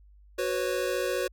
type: chord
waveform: square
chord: F# suspended fourth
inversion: none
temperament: equal with one note detuned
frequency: 370 / 493.9 / 548.3 Hz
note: F#4 / B4 / C#5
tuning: 0 / 0 / -19 cents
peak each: -32 dBFS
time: 0.38-1.28 s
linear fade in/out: 10 ms
effects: added 50 Hz sine -52 dBFS peak until 1.32 s